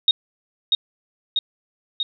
sine tone with echo, 3729 Hz, A#7, in tune, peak -11 dBFS, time 0.08-0.11 s, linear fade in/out 2 ms, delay 640 ms, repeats 3, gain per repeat -3 dB, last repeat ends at 2.03 s, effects none

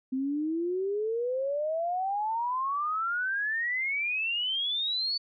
sine exponential sweep, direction up, 256.8 to 4519 Hz, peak -27 dBFS, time 0.12-5.18 s, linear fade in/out 10 ms, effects none

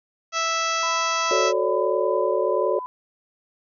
harmonic tone, 658 Hz, E5, 3 cents flat, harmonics 1 / 2 / 3 / 4 / 5 / 6 / 7 / 8 / 9 / 10, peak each -31 / -24 / -32 / -30 / -33 / -38 / -35 / -35 / -32 / -40 dBFS, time 0.32-1.53 s, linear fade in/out 50 ms
sine tone with tremolo, 1003 Hz, B5, 26 cents sharp, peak -27 dBFS, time 0.83-2.86 s, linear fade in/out 0 ms, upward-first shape sine, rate 2.4 Hz, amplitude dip 30%
sine chord, D major seventh, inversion first, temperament equal with one note detuned, 370 / 440 / 546.1 / 587.3 Hz, F#4 / A4 / C#5 / D5, 0 / 0 / -26 / 0 cents, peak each -25 dBFS, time 1.31-2.79 s, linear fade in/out 2 ms
effects none

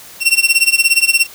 sawtooth tone with tremolo, 2724 Hz, F7, 44 cents flat, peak -3 dBFS, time 0.2-1.27 s, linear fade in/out 50 ms, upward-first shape sine, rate 17 Hz, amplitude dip 90%, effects white hiss -37 dBFS RMS until 1.34 s

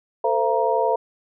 sine tone cluster, 446.1 / 518 / 679 / 941 Hz, A4 / C5 / F5 / A#5, +24 / -17 / -49 / +16 cents, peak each -23 dBFS, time 0.24-0.96 s, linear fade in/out 5 ms, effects none

